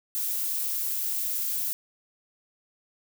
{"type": "noise", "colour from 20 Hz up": "violet", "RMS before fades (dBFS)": -29, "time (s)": [0.15, 1.73], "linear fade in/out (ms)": 0, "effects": []}